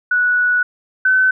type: tone pair in turn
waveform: sine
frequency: 1472 / 1519.5 Hz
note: F#6 / F#6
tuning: -9 / +46 cents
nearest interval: minor second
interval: 55 cents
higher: second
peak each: -12 / -10 dBFS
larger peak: second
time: 0.11-0.63 / 1.05-1.31 s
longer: first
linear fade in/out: 5 ms
effects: none